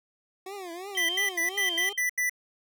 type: tone with vibrato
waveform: 25% pulse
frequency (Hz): 368.7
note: F#4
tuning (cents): -6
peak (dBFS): -33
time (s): 0.46-1.93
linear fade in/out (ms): 5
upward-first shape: triangle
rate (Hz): 2.9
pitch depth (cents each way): 200
type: tone with tremolo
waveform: sine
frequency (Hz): 3136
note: G7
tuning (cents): 0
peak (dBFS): -28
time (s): 0.95-2.09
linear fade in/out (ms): 0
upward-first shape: sine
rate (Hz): 1.6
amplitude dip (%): 100
type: tone bursts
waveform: square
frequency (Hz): 1981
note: B6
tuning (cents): +5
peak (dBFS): -25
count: 7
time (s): 0.97-2.296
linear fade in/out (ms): 5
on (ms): 120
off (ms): 81
effects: none